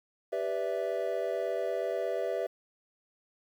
triangle chord, E minor seventh, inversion first, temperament equal with one note detuned, 392 / 493.9 / 582.6 / 659.3 Hz, G4 / B4 / D5 / E5, 0 / 0 / -14 / 0 cents, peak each -34 / -33 / -34 / -32 dBFS, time 0.32-2.47 s, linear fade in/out 10 ms, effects 10-bit

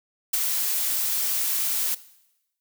blue noise with ADSR envelope, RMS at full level -21 dBFS, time 0.33-1.95 s, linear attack 9 ms, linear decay 17 ms, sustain -4 dB, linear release 9 ms, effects noise-tail reverb RT60 0.9 s tail -18 dB re dry

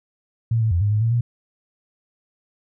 sine tone with pitch steps, 114.5 / 111 / 86.1 / 103.1 / 106.4 / 114.3 / 119.2 Hz, A#2 / A2 / F2 / G#2 / G#2 / A#2 / A#2, -31 / +16 / -24 / -12 / +42 / -34 / +39 cents, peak -16 dBFS, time 0.51-1.21 s, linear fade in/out 5 ms, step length 100 ms, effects none

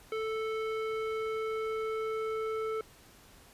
square tone with low-pass filter sweep, 440 Hz, A4, in tune, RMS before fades -34 dBFS, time 0.12-2.81 s, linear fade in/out 2 ms, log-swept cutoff 2500 to 1600 Hz, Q 1.3, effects pink hiss -57 dBFS RMS until 3.53 s + resampled to 32000 Hz

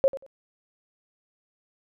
sine tone with echo, 541 Hz, C#5, 42 cents flat, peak -15 dBFS, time 0.04-0.08 s, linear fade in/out 0 ms, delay 92 ms, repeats 2, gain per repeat -15 dB, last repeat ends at 0.264 s, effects none

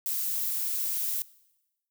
violet noise, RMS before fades -30 dBFS, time 0.06-1.22 s, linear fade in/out 0 ms, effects noise-tail reverb RT60 1.0 s tail -21 dB re dry

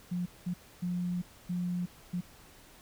sine tone bursts at uneven times, 177.6 Hz, F3, 29 cents sharp, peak -30 dBFS, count 5, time 0.11-0.26 / 0.46-0.54 / 0.82-1.22 / 1.49-1.86 / 2.13-2.21 s, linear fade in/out 10 ms, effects pink hiss -56 dBFS RMS until 2.81 s

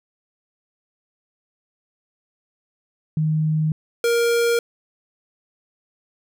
sine / square tone pair in turn, 155.7 / 469.3 Hz, D#3 / A#4, +2 / +12 cents, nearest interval octave + perfect fifth, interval 1910 cents, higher second, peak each -17 dBFS, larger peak neither, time 3.17-3.72 / 4.04-4.59 s, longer neither, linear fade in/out 2 ms, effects none

